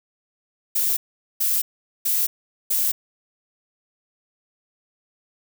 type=noise bursts; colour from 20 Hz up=violet; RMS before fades=-21 dBFS; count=4; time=0.75-2.92 s; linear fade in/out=10 ms; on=220 ms; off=430 ms; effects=none